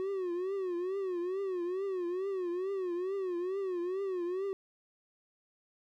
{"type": "tone with vibrato", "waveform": "triangle", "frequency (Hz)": 370, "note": "F#4", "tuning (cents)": 0, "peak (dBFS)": -30, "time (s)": [0, 4.53], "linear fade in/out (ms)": 0, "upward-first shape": "triangle", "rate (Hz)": 2.3, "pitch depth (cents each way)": 140, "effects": []}